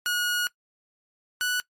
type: tone pair in turn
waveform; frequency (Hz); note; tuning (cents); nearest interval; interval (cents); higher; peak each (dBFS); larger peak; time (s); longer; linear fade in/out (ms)
sawtooth; 1449 / 1478.6; F#6 / F#6; -37 / -2; unison; 35; second; -20; neither; 0.06-0.47 / 1.41-1.6; first; 0
effects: noise-tail reverb RT60 0.1 s tail -21 dB re dry + MP3 64 kbps